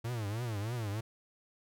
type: tone with vibrato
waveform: 45% pulse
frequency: 111.1 Hz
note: A2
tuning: 17 cents sharp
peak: -34 dBFS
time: 0.04-1.01 s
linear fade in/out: 10 ms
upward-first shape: triangle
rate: 3.2 Hz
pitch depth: 220 cents each way
effects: none